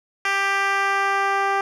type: tone with band-pass filter sweep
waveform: 10% pulse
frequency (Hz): 394.4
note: G4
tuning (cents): +11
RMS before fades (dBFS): -21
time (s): 0.25-1.61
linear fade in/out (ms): 2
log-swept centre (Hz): 2100 to 820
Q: 0.89
effects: none